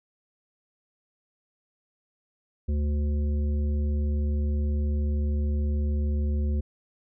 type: harmonic tone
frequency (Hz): 73.42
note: D2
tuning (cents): 0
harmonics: 1 / 3 / 5 / 7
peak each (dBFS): -23 / -34 / -41 / -46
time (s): 2.68-6.61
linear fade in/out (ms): 10
effects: none